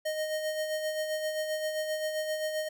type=tone with tremolo; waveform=square; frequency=620 Hz; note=D#5; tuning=6 cents flat; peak=-29 dBFS; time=0.05-2.69 s; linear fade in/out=10 ms; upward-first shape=sine; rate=7.6 Hz; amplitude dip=45%; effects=none